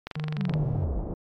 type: click train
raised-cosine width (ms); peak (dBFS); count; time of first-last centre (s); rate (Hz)
0.3; -18; 12; 0.07-0.538; 23.5
type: tone with vibrato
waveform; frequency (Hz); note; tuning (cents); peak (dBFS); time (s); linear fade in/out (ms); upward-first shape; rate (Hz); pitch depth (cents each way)
triangle; 148.5; D3; +20; -26; 0.16-0.85; 5; square; 2.5; 53
type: linear sweep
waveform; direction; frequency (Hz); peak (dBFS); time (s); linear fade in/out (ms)
sine; down; 208.4 to 33.36; -26; 0.36-1.05; 50
type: low-pass noise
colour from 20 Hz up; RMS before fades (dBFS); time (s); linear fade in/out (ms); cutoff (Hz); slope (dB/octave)
pink; -34; 0.48-1.14; 2; 720; 24
effects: MP3 96 kbps